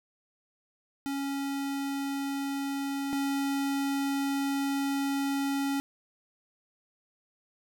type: tone pair in turn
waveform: square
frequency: 277.2 / 277.2 Hz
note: C#4 / C#4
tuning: 0 / 0 cents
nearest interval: unison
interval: 0 cents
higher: neither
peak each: -31 / -28 dBFS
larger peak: second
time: 1.06-3.13 / 3.13-5.8 s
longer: second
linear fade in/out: 0 ms
effects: none